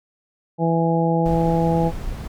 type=harmonic tone; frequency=165.8 Hz; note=E3; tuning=10 cents sharp; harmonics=1 / 2 / 3 / 4 / 5; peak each=-19 / -24 / -23 / -27 / -24 dBFS; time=0.58-1.92 s; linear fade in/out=50 ms
type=noise; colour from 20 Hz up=brown; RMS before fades=-29 dBFS; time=1.25-2.28 s; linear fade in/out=10 ms
effects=none